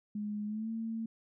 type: tone with pitch glide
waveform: sine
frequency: 208.9 to 225.2 Hz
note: G#3 to A3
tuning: +10 to +40 cents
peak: -34 dBFS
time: 0.15-1.06 s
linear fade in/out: 5 ms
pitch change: +130 cents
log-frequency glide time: 0.46-0.7 s
effects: none